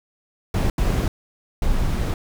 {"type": "noise bursts at uneven times", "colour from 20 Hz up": "brown", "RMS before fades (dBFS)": -20, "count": 3, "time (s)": [[0.54, 0.7], [0.78, 1.08], [1.62, 2.14]], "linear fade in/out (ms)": 2, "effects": []}